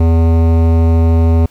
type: tone with hard clipping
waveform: sine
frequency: 82.41 Hz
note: E2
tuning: in tune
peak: -9 dBFS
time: 0-1.46 s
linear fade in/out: 5 ms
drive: 16 dB
effects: pink hiss -49 dBFS RMS until 1.5 s